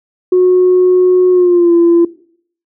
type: tone with pitch glide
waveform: sine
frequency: 365.1 to 340.7 Hz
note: F#4 to F4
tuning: -23 to -43 cents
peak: -4 dBFS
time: 0.32-2.05 s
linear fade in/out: 5 ms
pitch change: -120 cents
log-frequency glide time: 1.31-1.73 s
effects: noise-tail reverb RT60 0.6 s tail -19 dB re dry + tanh soft clip ceiling -2 dBFS